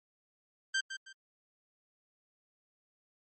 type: tone with echo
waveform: sawtooth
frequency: 1569 Hz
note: G6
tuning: 1 cent sharp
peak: -25 dBFS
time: 0.74-0.81 s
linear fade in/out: 10 ms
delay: 160 ms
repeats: 2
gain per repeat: -10 dB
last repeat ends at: 1.13 s
effects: MP3 32 kbps